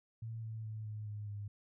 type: tone with pitch steps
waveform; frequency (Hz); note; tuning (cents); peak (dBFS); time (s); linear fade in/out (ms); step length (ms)
sine; 113.2 / 111 / 108.84 / 106.72 / 104.65 / 102.61; A2 / A2 / A2 / G#2 / G#2 / G#2; +50 / +16 / -18 / +48 / +14 / -20; -40; 0.22-1.48; 5; 210
effects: none